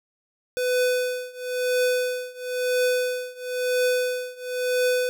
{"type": "tone with tremolo", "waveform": "square", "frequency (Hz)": 500, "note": "B4", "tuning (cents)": 21, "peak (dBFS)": -19, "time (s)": [0.57, 5.09], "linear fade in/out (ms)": 0, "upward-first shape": "triangle", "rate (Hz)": 0.99, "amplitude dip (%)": 95, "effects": []}